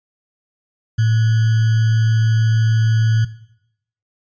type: tone with sample-and-hold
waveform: sine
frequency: 111.7 Hz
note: A2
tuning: 27 cents sharp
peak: -12 dBFS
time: 0.98-3.25 s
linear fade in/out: 10 ms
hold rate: 1575 Hz
effects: noise-tail reverb RT60 0.8 s tail -17 dB re dry + resampled to 16000 Hz